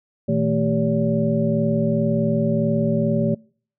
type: tone cluster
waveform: sine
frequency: 118.6 / 160.5 / 223.3 / 391.6 / 570 Hz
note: A#2 / E3 / A3 / G4 / C#5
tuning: +30 / -46 / +26 / -2 / +48 cents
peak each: -26 / -23 / -21 / -27 / -24 dBFS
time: 0.28-3.35 s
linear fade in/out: 10 ms
effects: noise-tail reverb RT60 0.5 s tail -26 dB re dry